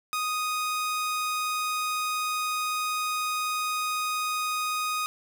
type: tone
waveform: sawtooth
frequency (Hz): 1244.5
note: D#6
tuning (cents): 0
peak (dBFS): -23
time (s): 0.13-5.06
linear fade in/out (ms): 0
effects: none